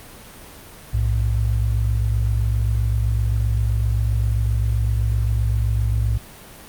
sine tone pair together, 61.01 / 108.7 Hz, B1 / A2, -20 / -21 cents, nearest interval minor seventh, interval 999 cents, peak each -19 / -20 dBFS, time 0.93-6.18 s, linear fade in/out 10 ms, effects pink hiss -41 dBFS RMS until 6.68 s + Opus 32 kbps

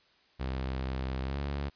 sawtooth tone with pitch glide, 65.41 to 70.51 Hz, C2 to C#2, 0 to +30 cents, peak -28 dBFS, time 0.39-1.7 s, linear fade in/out 20 ms, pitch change +130 cents, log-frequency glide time 1.24-1.38 s, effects white hiss -65 dBFS RMS until 1.75 s + resampled to 11025 Hz

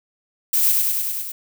violet noise with echo, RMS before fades -18 dBFS, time 0.53-0.72 s, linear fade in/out 5 ms, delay 100 ms, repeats 6, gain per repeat -2 dB, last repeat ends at 1.32 s, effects none

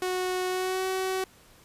sawtooth tone with pitch glide, 367.6 to 377.1 Hz, F#4 to F#4, -11 to +33 cents, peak -23 dBFS, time 0.02-1.24 s, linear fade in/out 2 ms, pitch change +44 cents, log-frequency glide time 0.48-0.86 s, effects pink hiss -56 dBFS RMS until 1.64 s + resampled to 32000 Hz

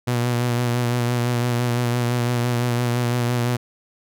sawtooth tone with vibrato, 121.1 Hz, B2, 34 cents flat, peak -15 dBFS, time 0.07-3.57 s, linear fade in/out 10 ms, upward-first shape sine, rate 5.9 Hz, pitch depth 31 cents each way, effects none

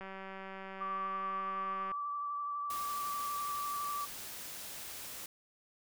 click train, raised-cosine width 0.5 ms, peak -31 dBFS, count 367, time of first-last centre 0.01-1.916 s, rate 192 Hz
sine tone with vibrato, 1161 Hz, D6, 20 cents flat, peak -35 dBFS, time 0.8-4.06 s, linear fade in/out 20 ms, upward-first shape triangle, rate 12 Hz, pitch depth 21 cents each way
white noise, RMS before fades -45 dBFS, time 2.7-5.26 s, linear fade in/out 2 ms
effects none

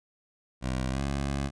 15% pulse tone with pitch glide, 64.3 to 69.31 Hz, C2 to C#2, -30 to 0 cents, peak -22 dBFS, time 0.61-1.51 s, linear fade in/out 50 ms, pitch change +130 cents, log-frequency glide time 0.89-1.02 s, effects resampled to 22050 Hz

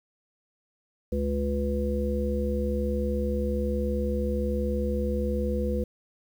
harmonic tone, 70.6 Hz, C#2, 32 cents sharp, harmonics 1 / 3 / 5 / 7, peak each -28 / -30 / -35 / -30 dBFS, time 1.12-5.84 s, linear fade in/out 5 ms, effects 9-bit

